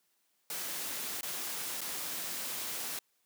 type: noise with dropouts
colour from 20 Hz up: white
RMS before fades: -38 dBFS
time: 0.5-2.99 s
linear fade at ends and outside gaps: 2 ms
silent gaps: 1.21-1.23 / 1.808-1.814 s
effects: white hiss -75 dBFS RMS until 3.25 s + high-pass 150 Hz 12 dB/octave